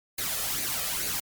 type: noise with flanger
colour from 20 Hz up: white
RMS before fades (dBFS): -30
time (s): 0.18-1.2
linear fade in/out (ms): 5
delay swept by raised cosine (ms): 0.45 to 1.65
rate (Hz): 2.3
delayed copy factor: +0.6
effects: MP3 96 kbps